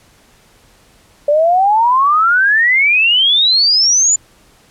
sine exponential sweep, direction up, 572 to 7150 Hz, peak -8 dBFS, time 1.28-4.16 s, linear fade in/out 5 ms, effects pink hiss -49 dBFS RMS until 4.7 s + low-pass 12000 Hz 12 dB/octave

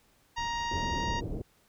harmonic tone, 938 Hz, A#5, 11 cents sharp, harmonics 1 / 2 / 3 / 4 / 5 / 6 / 7, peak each -32 / -38 / -42 / -44 / -46 / -48 / -49 dBFS, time 0.36-1.21 s, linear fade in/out 20 ms
brown noise with tremolo, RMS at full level -43 dBFS, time 0.38-1.04 s, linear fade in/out 0 ms, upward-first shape triangle, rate 5.4 Hz, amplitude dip 45%
pink low-pass noise, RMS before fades -35 dBFS, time 0.71-1.42 s, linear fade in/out 5 ms, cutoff 520 Hz, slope 24 dB/octave
effects pink hiss -66 dBFS RMS until 1.68 s

